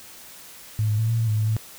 sine tone with pitch steps, 108 / 106.2 / 111.5 / 114.9 / 113.7 / 107.3 / 108.1 / 109.9 Hz, A2 / G#2 / A2 / A#2 / A#2 / A2 / A2 / A2, -32 / +39 / +23 / -25 / -43 / -43 / -30 / -2 cents, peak -19 dBFS, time 0.79-1.566 s, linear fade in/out 0 ms, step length 97 ms, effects white hiss -44 dBFS RMS until 1.78 s

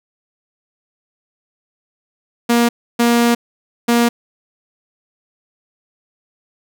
sawtooth tone bursts at uneven times, 236.5 Hz, A#3, 25 cents sharp, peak -7 dBFS, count 3, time 2.49-2.69 / 2.99-3.35 / 3.88-4.09 s, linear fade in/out 10 ms, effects none

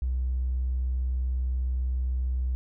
triangle tone with tanh clipping, 63.2 Hz, B1, 41 cents sharp, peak -24 dBFS, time 0.02-2.55 s, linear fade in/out 0 ms, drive 2 dB, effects none

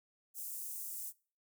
white high-pass noise, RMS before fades -43 dBFS, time 0.34-1.13 s, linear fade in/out 50 ms, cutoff 7500 Hz, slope 24 dB/octave, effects noise-tail reverb RT60 0.4 s tail -23 dB re dry

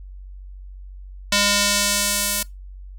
square tone with band-pass filter sweep, 203.3 Hz, G#3, 37 cents flat, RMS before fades -20 dBFS, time 1.32-2.43 s, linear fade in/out 5 ms, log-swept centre 4500 to 12000 Hz, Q 0.85, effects noise-tail reverb RT60 0.2 s tail -23 dB re dry + added 47 Hz sine -35 dBFS peak until 2.98 s

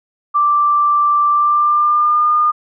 sine tone with pitch glide, 1174.7 to 1214.7 Hz, D6 to D#6, 0 to -42 cents, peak -10 dBFS, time 0.34-2.52 s, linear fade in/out 20 ms, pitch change +58 cents, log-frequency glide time 1.3-2.32 s, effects none

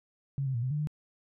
sine tone with pitch steps, 138.1 / 132.5 / 117.2 / 128.5 / 148.9 / 150.8 Hz, C#3 / C3 / A#2 / C3 / D3 / D3, -6 / +22 / +10 / -31 / +24 / +46 cents, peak -28 dBFS, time 0.38-0.872 s, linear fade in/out 0 ms, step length 82 ms, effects none

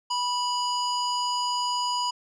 square tone with low-pass filter, 982 Hz, B5, 10 cents flat, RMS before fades -27 dBFS, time 0.1-2.11 s, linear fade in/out 10 ms, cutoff 5800 Hz, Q 4.3, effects none

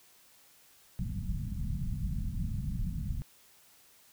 pink low-pass noise, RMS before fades -34 dBFS, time 0.99-3.22 s, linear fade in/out 0 ms, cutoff 210 Hz, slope 48 dB/octave, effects white hiss -61 dBFS RMS until 4.12 s

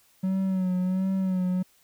triangle tone with vibrato, 186.7 Hz, F#3, 16 cents sharp, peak -21 dBFS, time 0.23-1.63 s, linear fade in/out 10 ms, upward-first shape sine, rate 1.4 Hz, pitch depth 44 cents each way, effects white hiss -62 dBFS RMS until 1.83 s

